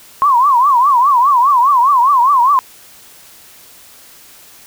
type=tone with vibrato; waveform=sine; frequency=1050 Hz; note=C6; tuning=6 cents sharp; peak=-7 dBFS; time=0.22-2.59 s; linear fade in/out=0 ms; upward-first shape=triangle; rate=4.9 Hz; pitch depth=220 cents each way; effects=white hiss -41 dBFS RMS until 4.66 s